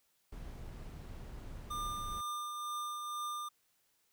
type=noise; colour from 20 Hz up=brown; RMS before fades=-46 dBFS; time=0.32-2.21 s; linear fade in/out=5 ms
type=tone with tremolo; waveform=square; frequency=1200 Hz; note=D6; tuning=37 cents sharp; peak=-37 dBFS; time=1.7-3.49 s; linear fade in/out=10 ms; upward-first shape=triangle; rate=2.1 Hz; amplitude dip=35%
effects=white hiss -75 dBFS RMS until 4.12 s